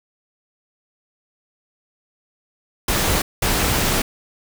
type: noise bursts at uneven times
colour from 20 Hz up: pink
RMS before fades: -19 dBFS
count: 2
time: 2.88-3.22 / 3.42-4.02 s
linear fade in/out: 5 ms
effects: none